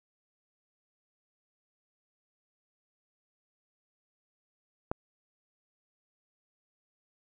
click, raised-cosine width 1 ms, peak -16 dBFS, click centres 4.915 s, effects none

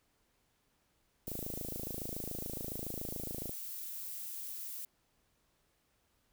violet noise, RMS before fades -43 dBFS, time 1.27-4.85 s, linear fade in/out 2 ms
click train, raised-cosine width 2 ms, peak -28 dBFS, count 61, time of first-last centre 1.28-3.494 s, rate 27.1 Hz
effects pink hiss -75 dBFS RMS until 6.32 s

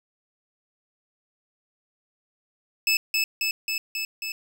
25% pulse tone with echo, 2613 Hz, E7, 16 cents flat, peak -15 dBFS, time 2.87-2.97 s, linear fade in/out 2 ms, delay 270 ms, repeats 5, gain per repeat -2 dB, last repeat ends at 4.32 s, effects none

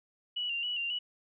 sine tone with vibrato, 2859 Hz, F7, 40 cents sharp, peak -31 dBFS, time 0.36-0.99 s, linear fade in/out 10 ms, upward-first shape square, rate 3.7 Hz, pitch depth 48 cents each way, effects none

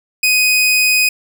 sawtooth tone, 2500 Hz, D#7, 8 cents sharp, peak -7 dBFS, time 0.23-1.09 s, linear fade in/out 5 ms, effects none

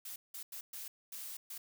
blue noise bursts at uneven times, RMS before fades -45 dBFS, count 6, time 0.05-0.16 / 0.34-0.43 / 0.52-0.61 / 0.73-0.88 / 1.12-1.37 / 1.5-1.58 s, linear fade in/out 5 ms, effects none

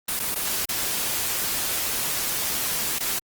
white noise with dropouts, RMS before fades -26 dBFS, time 0.08-3.19 s, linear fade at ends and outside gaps 5 ms, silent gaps 0.194-0.198 / 0.347-0.357 / 0.654-0.689 / 2.987-3.004 s, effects Opus 24 kbps

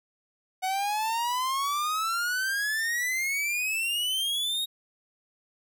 45% pulse exponential sweep, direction up, 740 to 3789 Hz, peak -26 dBFS, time 0.62-4.66 s, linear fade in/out 20 ms, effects none

